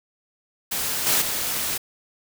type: noise with level steps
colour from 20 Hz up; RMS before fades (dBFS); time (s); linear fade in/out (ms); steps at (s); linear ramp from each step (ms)
white; -26 / -20 / -26; 0.71-1.78; 10; 1.06 / 1.21; 10
effects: none